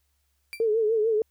35% pulse tone with exponential decay, 2349 Hz, D7, in tune, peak -29 dBFS, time 0.53-0.66 s, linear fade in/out 0 ms, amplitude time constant 28 ms
sine tone with vibrato, 440 Hz, A4, in tune, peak -20 dBFS, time 0.6-1.22 s, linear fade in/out 2 ms, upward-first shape triangle, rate 6.7 Hz, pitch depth 97 cents each way
effects added 70 Hz sine -70 dBFS peak until 1.3 s + white hiss -74 dBFS RMS until 1.3 s

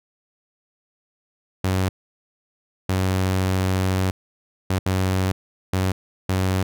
sawtooth tone bursts at uneven times, 93.9 Hz, F#2, 26 cents sharp, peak -15 dBFS, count 6, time 1.64-1.89 / 2.89-4.11 / 4.7-4.79 / 4.86-5.32 / 5.73-5.92 / 6.29-6.63 s, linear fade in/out 5 ms, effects none

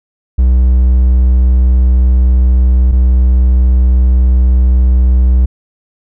triangle tone pair in turn, 62.6 / 62.6 Hz, B1 / B1, +24 / +24 cents, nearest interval unison, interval 0 cents, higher neither, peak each -3 dBFS, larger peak neither, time 0.38-2.92 / 2.92-5.46 s, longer neither, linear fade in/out 10 ms, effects none

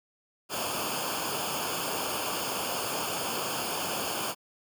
pink noise with comb filter, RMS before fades -32 dBFS, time 0.49-4.35 s, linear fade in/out 50 ms, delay 0.51 ms, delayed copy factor -0.8, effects high-pass 100 Hz 12 dB/octave

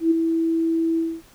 sine tone with ADSR envelope, 328.2 Hz, E4, 8 cents flat, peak -12 dBFS, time 0-1.22 s, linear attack 110 ms, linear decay 13 ms, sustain -6 dB, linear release 240 ms, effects pink hiss -52 dBFS RMS until 1.34 s

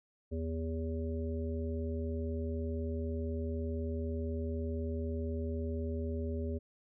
harmonic tone, 81 Hz, E2, 30 cents flat, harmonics 1 / 3 / 5 / 7, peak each -35 / -40 / -41 / -46 dBFS, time 0.31-6.59 s, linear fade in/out 20 ms, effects none

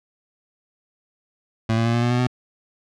25% pulse tone with pitch steps, 112.7 / 114.67 / 116.67 / 118.71 / 120.79 / 122.9 / 125.05 Hz, A2 / A#2 / A#2 / A#2 / B2 / B2 / B2, +42 / -28 / +2 / +32 / -38 / -8 / +22 cents, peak -14 dBFS, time 1.69-2.271 s, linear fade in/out 5 ms, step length 83 ms, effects low-pass 5000 Hz 12 dB/octave

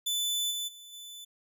sawtooth tone with level steps, 3500 Hz, A7, 10 cents flat, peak -25 / -29 / -44 / -40 dBFS, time 0.06-1.25 s, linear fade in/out 10 ms, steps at 0.5 / 0.67 / 0.92 s, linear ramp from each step 20 ms, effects none

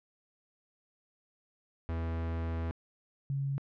45% pulse / sine tone pair in turn, 82.41 / 138.16 Hz, E2 / C#3, 0 / -5 cents, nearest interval major sixth, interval 895 cents, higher second, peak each -32 / -30 dBFS, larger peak second, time 1.89-2.71 / 3.3-3.58 s, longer first, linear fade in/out 0 ms, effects low-pass 2000 Hz 12 dB/octave

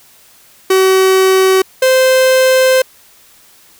45% pulse tone pair in turn, 379 / 519.3 Hz, F#4 / C5, +42 / -13 cents, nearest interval perfect fourth, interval 545 cents, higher second, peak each -7 dBFS, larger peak neither, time 0.7-1.62 / 1.82-2.82 s, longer second, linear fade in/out 5 ms, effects white hiss -45 dBFS RMS until 3.79 s

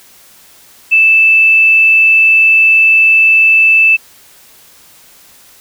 sine tone, 2637 Hz, E7, in tune, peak -4 dBFS, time 0.91-3.97 s, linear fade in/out 20 ms, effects white hiss -42 dBFS RMS until 5.6 s

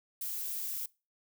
violet noise, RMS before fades -37 dBFS, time 0.21-0.86 s, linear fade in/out 5 ms, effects noise-tail reverb RT60 0.3 s tail -23 dB re dry

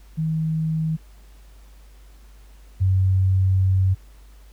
sine tone pair in turn, 159 / 94.54 Hz, D#3 / F#2, +38 / +38 cents, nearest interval major sixth, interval 900 cents, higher first, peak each -20 / -15 dBFS, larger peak second, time 0.17-0.97 / 2.8-3.95 s, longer second, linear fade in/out 20 ms, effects added 50 Hz sine -44 dBFS peak until 4.52 s + pink hiss -57 dBFS RMS until 4.52 s

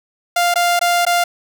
sawtooth tone with dropouts, 698.5 Hz, F5, in tune, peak -9 dBFS, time 0.36-1.24 s, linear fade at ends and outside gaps 5 ms, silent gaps 0.541-0.557 / 0.793-0.812 / 1.052-1.065 s, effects none

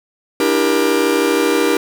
45% pulse chord, E half-diminished seventh, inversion third, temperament just, 296.7 / 329.6 / 395.6 / 474.7 Hz, D4 / E4 / G4 / Bb4, +18 / 0 / +16 / +31 cents, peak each -19 / -20 / -18 / -18 dBFS, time 0.4-1.77 s, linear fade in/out 2 ms, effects none

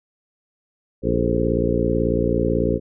harmonic tone with a mistuned harmonic, 58.1 Hz, A#1, 5 cents flat, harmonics 1 / 2 / 3 / 4 / 5 / 6 / 7 / 8 / 9, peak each -26 / -26 / -26 / -26 / -26 / -26 / -26 / -26 / -26 dBFS, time 1.02-2.8 s, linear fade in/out 50 ms, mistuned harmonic 8, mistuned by -75 cents, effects none

